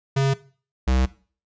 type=tone pair in turn; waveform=square; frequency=136.4 / 64.37 Hz; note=C#3 / C2; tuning=-28 / -28 cents; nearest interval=octave + minor second; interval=1300 cents; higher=first; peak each=-18 dBFS; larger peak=neither; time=0.16-0.34 / 0.87-1.06 s; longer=second; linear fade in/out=10 ms; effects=noise-tail reverb RT60 0.4 s tail -18 dB re dry + resampled to 16000 Hz